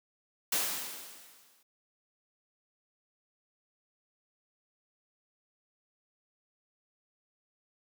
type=noise with exponential decay; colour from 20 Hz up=white; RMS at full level=-28 dBFS; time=0.52-1.63 s; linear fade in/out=5 ms; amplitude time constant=240 ms; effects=high-pass 200 Hz 12 dB/octave